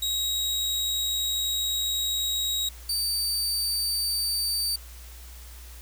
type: tone pair in turn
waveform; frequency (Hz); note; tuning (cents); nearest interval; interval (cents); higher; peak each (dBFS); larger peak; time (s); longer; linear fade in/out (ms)
sawtooth; 3812 / 4615; A#7 / D8; +38 / -31; minor third; 331; second; -22; neither; 0.02-2.69 / 2.89-4.76; first; 5
effects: added 60 Hz sine -42 dBFS peak until 5.81 s + white hiss -49 dBFS RMS until 5.81 s